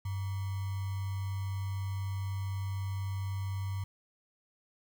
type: tone with sample-and-hold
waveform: sine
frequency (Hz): 97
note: G2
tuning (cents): -18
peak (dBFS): -32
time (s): 0.05-3.84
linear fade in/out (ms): 5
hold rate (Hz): 1050
effects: none